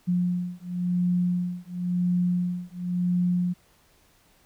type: beating tone pair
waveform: sine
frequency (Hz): 177.6 / 178.55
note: F3 / F3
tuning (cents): +29 / +39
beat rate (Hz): 0.95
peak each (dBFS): -26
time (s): 0.07-3.54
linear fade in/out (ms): 20
effects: pink hiss -61 dBFS RMS until 4.45 s